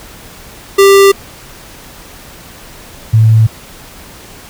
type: tone pair in turn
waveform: square / sine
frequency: 394.4 / 110.99 Hz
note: G4 / A2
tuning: +11 / +16 cents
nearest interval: octave + minor seventh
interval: 2195 cents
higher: first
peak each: -3 dBFS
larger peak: neither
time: 0.78-1.12 / 3.13-3.47 s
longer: neither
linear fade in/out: 10 ms
effects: pink hiss -34 dBFS RMS until 4.49 s